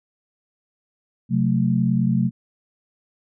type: chord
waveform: sine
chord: F# diminished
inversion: second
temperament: equal with one note detuned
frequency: 130.81 / 181.82 / 220 Hz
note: C3 / F#3 / A3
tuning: 0 / -30 / 0 cents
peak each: -21 dBFS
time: 1.29-2.31 s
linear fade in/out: 50 ms
effects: none